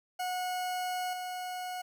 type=tone with level steps; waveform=40% pulse; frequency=730 Hz; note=F#5; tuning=24 cents flat; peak=-31 / -35 dBFS; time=0.19-1.82 s; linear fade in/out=10 ms; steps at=1.13 s; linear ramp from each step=2 ms; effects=12-bit